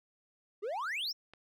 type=exponential sweep; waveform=triangle; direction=up; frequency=377.3 to 5780 Hz; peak=-32 dBFS; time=0.62-1.13 s; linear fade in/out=20 ms
type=click; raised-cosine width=0.3 ms; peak=-35 dBFS; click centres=1.336 s
effects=none